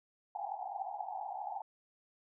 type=band-pass noise; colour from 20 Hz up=pink; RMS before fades=-41 dBFS; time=0.35-1.62 s; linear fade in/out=2 ms; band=730 to 860 Hz; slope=96 dB/octave; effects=none